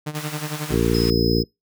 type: tone with tremolo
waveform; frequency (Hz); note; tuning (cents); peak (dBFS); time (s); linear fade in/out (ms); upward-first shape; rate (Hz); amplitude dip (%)
sawtooth; 151.2; D#3; -49; -20; 0.06-0.78; 10; sine; 11; 80
type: high-pass noise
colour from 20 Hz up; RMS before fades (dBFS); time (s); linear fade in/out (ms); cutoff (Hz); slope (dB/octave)
pink; -35; 0.15-1.1; 0; 930; 24
type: harmonic tone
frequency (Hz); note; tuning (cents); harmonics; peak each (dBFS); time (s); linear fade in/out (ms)
57.6; A#1; -20; 1 / 2 / 3 / 4 / 5 / 6 / 7 / 8; -25 / -25 / -25 / -25 / -25 / -25 / -25 / -25; 0.69-1.45; 50
type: tone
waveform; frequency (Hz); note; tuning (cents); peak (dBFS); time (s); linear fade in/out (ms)
square; 5100; D#8; +42; -26; 0.94-1.43; 5
effects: noise-tail reverb RT60 0.2 s tail -25 dB re dry